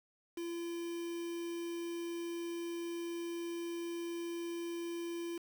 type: tone with quantisation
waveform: triangle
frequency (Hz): 340.5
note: F4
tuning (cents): -44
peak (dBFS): -36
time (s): 0.37-5.38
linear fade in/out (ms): 5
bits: 8
effects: none